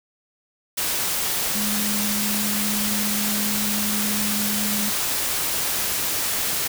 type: tone in noise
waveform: sine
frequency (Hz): 208.5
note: G#3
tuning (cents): +7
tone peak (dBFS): -26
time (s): 1.55-4.9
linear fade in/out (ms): 10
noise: white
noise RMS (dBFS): -24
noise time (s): 0.77-6.68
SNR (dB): -5
effects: none